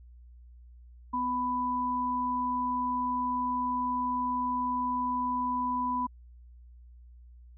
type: tone pair together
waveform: sine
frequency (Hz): 250 / 993.7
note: B3 / B5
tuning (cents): +21 / +10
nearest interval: 2 octaves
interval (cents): 2389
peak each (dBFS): -34 / -28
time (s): 1.13-6.07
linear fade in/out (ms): 10
effects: added 60 Hz sine -49 dBFS peak until 7.57 s